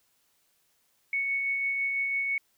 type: tone with tremolo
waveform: sine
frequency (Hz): 2217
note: C#7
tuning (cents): 0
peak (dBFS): -25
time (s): 1.13-2.38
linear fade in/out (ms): 2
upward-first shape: sine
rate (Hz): 6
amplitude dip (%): 25
effects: white hiss -70 dBFS RMS until 2.57 s